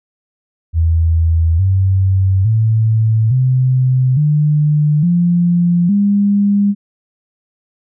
sine tone with pitch steps, 82.1 / 95.4 / 110.86 / 128.83 / 149.7 / 173.96 / 202.2 Hz, E2 / G2 / A2 / C3 / D3 / F3 / G#3, -6 / -47 / +13 / -26 / +33 / -6 / -46 cents, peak -9 dBFS, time 0.73-6.75 s, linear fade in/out 50 ms, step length 860 ms, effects none

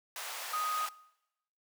pink high-pass noise, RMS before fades -41 dBFS, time 0.16-0.89 s, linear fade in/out 2 ms, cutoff 690 Hz, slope 24 dB/octave
sine tone, 1247 Hz, D#6, 3 cents sharp, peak -31 dBFS, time 0.53-0.86 s, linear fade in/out 5 ms
effects noise-tail reverb RT60 0.9 s tail -22 dB re dry

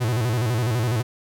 45% pulse tone with vibrato, 116.54 Hz, A#2, in tune, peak -20 dBFS, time 0-1.03 s, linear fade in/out 20 ms, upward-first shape square, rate 12 Hz, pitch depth 120 cents each way, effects none

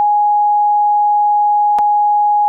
sine tone with dropouts, 831 Hz, G#5, 1 cent sharp, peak -9 dBFS, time 0-2.48 s, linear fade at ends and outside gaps 0 ms, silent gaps 1.786-1.79 s, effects none

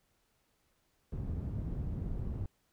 white low-pass noise, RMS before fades -37 dBFS, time 1.12-2.46 s, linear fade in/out 2 ms, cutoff 120 Hz, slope 12 dB/octave, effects pink hiss -75 dBFS RMS until 2.72 s

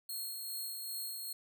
5% pulse tone with tremolo, 4261 Hz, C8, 31 cents sharp, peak -31 dBFS, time 0.09-1.33 s, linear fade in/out 5 ms, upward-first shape sine, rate 2.5 Hz, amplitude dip 30%, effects none

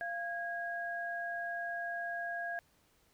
sine tone pair together, 690.4 / 1642 Hz, F5 / G#6, -20 / -20 cents, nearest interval octave + minor third, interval 1500 cents, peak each -39 / -38 dBFS, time 0.01-2.59 s, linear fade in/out 0 ms, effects pink hiss -70 dBFS RMS until 3.13 s

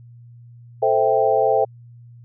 sine chord, A minor seventh, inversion none, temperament equal, 440 / 523.3 / 659.3 / 784 Hz, A4 / C5 / E5 / G5, 0 / 0 / 0 / 0 cents, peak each -20 dBFS, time 0.82-1.65 s, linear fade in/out 10 ms, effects added 119 Hz sine -41 dBFS peak until 2.24 s

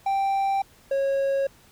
triangle tone pair in turn, 784 / 547.7 Hz, G5 / C#5, 0 / -21 cents, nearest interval tritone, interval 621 cents, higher first, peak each -19 dBFS, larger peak neither, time 0.06-0.62 / 0.91-1.47 s, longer neither, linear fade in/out 5 ms, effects pink hiss -55 dBFS RMS until 1.71 s

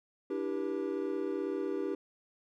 triangle chord, E minor seventh, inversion third, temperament equal with one note detuned, 293.7 / 329.6 / 392 / 481.8 Hz, D4 / E4 / G4 / B4, 0 / 0 / 0 / -43 cents, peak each -36 / -37 / -33 / -38 dBFS, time 0.3-1.95 s, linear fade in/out 5 ms, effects none

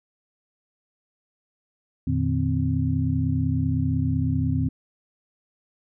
sine tone cluster, 86.6 / 116.7 / 152.5 / 260.1 Hz, F2 / A#2 / D#3 / C4, -14 / +2 / -34 / -10 cents, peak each -26 dBFS, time 2.07-4.69 s, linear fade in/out 5 ms, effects none

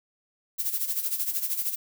violet noise with tremolo, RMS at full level -26 dBFS, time 0.58-1.76 s, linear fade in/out 20 ms, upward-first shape sine, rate 13 Hz, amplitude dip 70%, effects none

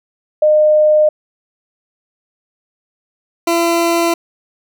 sine / 20% pulse tone pair in turn, 610 / 338.2 Hz, D#5 / E4, -34 / +44 cents, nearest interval minor seventh, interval 1022 cents, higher first, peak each -7 / -7 dBFS, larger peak neither, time 0.42-1.09 / 3.47-4.14 s, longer neither, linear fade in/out 5 ms, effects none

